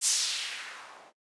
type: noise with low-pass filter sweep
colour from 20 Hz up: violet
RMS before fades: -32 dBFS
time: 0.01-1.13 s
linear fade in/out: 50 ms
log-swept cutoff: 8100 to 570 Hz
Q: 1.6
effects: noise-tail reverb RT60 0.1 s tail -23 dB re dry + resampled to 24000 Hz